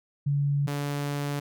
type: tone pair in turn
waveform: sine / sawtooth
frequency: 142.5 / 143.74 Hz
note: C#3 / D3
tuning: +48 / -37 cents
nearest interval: unison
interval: 15 cents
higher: second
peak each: -22 / -24 dBFS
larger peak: first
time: 0.26-0.67 / 0.67-1.4 s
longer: second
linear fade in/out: 10 ms
effects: none